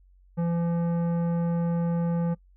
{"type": "tone with tanh clipping", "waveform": "sine", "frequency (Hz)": 169.9, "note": "F3", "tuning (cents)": -47, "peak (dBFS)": -25, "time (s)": [0.37, 2.35], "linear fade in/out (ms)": 20, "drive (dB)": 13, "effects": ["noise-tail reverb RT60 0.1 s tail -24 dB re dry", "added 46 Hz sine -54 dBFS peak until 2.56 s"]}